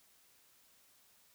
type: silence
effects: white hiss -67 dBFS RMS until 1.34 s